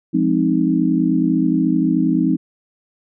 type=chord; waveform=sine; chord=F minor seventh; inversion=none; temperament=equal; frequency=174.61 / 207.7 / 261.6 / 311.1 Hz; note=F3 / Ab3 / C4 / Eb4; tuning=0 / 0 / 0 / 0 cents; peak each=-20 / -22 / -18 / -18 dBFS; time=0.13-2.37 s; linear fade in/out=20 ms; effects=none